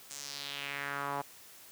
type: tone with band-pass filter sweep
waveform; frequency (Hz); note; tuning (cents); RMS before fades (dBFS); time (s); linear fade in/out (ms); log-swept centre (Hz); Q
sawtooth; 141.3; C#3; +34; -39; 0.1-1.22; 10; 7700 to 860; 2.6
effects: white hiss -54 dBFS RMS until 1.71 s + high-pass 60 Hz 12 dB/octave